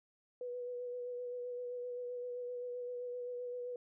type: tone with vibrato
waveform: sine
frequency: 491.2 Hz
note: B4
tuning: 9 cents flat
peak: -39 dBFS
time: 0.41-3.76 s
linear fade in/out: 2 ms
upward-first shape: sine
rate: 7.7 Hz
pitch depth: 19 cents each way
effects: none